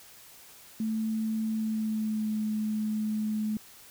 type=tone with pitch glide; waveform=sine; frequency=220 to 214.7 Hz; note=A3 to A3; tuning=0 to -42 cents; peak=-27 dBFS; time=0.8-3.57 s; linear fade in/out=2 ms; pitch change=-42 cents; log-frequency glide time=1.47-2.38 s; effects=white hiss -52 dBFS RMS until 3.9 s